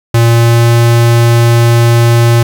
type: tone with pitch glide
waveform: square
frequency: 116.54 to 117.49 Hz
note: A#2 to A#2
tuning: 0 to +14 cents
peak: -5 dBFS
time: 0.14-2.43 s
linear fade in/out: 5 ms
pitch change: +14 cents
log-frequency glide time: 0.26-0.71 s
effects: 7-bit